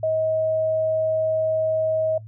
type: tone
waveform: sine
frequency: 634 Hz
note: D#5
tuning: 32 cents sharp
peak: -19 dBFS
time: 0.03-2.18 s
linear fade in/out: 5 ms
effects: noise-tail reverb RT60 0.1 s tail -20 dB re dry + added 109 Hz sine -37 dBFS peak until 2.27 s